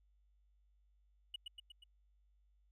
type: tone with echo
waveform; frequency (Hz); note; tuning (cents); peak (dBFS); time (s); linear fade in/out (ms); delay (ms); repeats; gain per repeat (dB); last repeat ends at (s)
triangle; 2925; F#7; -21; -38; 1.34-1.36; 5; 120; 4; -4; 1.84
effects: tanh soft clip ceiling -35 dBFS + added 50 Hz sine -69 dBFS peak until 2.71 s